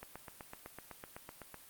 click train, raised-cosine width 0.5 ms, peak -30 dBFS, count 13, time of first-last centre 0.03-1.543 s, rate 7.93 Hz, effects white hiss -57 dBFS RMS until 1.69 s + Opus 32 kbps

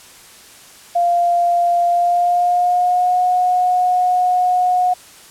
sine tone with pitch glide, 696 to 726.4 Hz, F5 to F#5, -6 to -32 cents, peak -12 dBFS, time 0.95-4.94 s, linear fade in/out 10 ms, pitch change +74 cents, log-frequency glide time 1.87-3.2 s, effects white hiss -42 dBFS RMS until 5.3 s + low-pass 11000 Hz 12 dB/octave

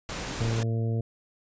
pink noise, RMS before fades -34 dBFS, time 0.09-0.63 s, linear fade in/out 0 ms
harmonic tone, 113.7 Hz, A#2, 43 cents flat, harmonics 1 / 2 / 3 / 4 / 5 / 6, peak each -25 / -35 / -40 / -37 / -45 / -46 dBFS, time 0.4-1.01 s, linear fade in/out 5 ms
effects resampled to 16000 Hz

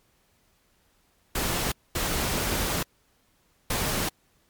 pink noise bursts at uneven times, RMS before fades -27 dBFS, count 3, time 1.35-1.72 / 1.95-2.83 / 3.7-4.09 s, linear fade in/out 5 ms, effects pink hiss -66 dBFS RMS until 4.49 s + MP3 96 kbps

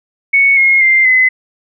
sine tone with pitch steps, 2217 / 2154 / 2093 / 2033 Hz, C#7 / C7 / C7 / B6, 0 / +50 / 0 / +50 cents, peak -6 dBFS, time 0.33-1.29 s, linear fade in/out 10 ms, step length 240 ms, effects none

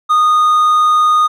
triangle tone, 1233 Hz, D#6, 16 cents flat, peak -6 dBFS, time 0.09-1.28 s, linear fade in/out 20 ms, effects none

